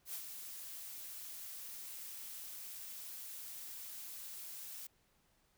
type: noise with ADSR envelope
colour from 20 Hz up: blue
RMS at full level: -42 dBFS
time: 0.05-4.87 s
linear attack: 88 ms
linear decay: 79 ms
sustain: -6 dB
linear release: 4 ms
effects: pink hiss -74 dBFS RMS until 5.57 s